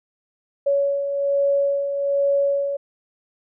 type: beating tone pair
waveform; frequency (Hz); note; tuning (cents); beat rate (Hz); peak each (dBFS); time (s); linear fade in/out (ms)
sine; 560 / 561.2; C#5 / C#5; +18 / +21; 1.2; -27 / -18; 0.66-2.77; 10
effects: none